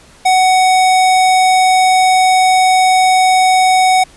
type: tone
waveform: square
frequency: 746 Hz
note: F#5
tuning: 14 cents sharp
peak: -8 dBFS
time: 0.25-4.04 s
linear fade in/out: 10 ms
effects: pink hiss -43 dBFS RMS until 4.16 s + resampled to 24000 Hz